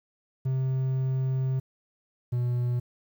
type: tone pair in turn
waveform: triangle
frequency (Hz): 131.5 / 122.31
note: C3 / B2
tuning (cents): +9 / -16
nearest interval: minor second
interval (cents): 125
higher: first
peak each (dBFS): -22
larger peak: neither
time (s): 0.45-1.6 / 2.32-2.8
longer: first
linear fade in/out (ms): 10
effects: 10-bit